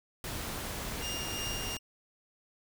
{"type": "noise", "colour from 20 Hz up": "pink", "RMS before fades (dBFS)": -38, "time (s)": [0.24, 1.77], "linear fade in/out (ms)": 2}
{"type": "tone with tremolo", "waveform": "25% pulse", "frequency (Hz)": 2817, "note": "F7", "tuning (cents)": 14, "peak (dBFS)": -32, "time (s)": [1, 1.79], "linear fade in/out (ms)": 50, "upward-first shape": "sine", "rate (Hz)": 2.8, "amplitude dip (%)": 30}
{"effects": []}